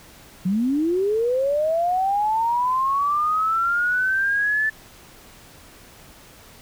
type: linear sweep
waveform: sine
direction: up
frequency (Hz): 174.61 to 1760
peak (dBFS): -18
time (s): 0.45-4.7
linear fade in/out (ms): 10
effects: pink hiss -47 dBFS RMS until 6.61 s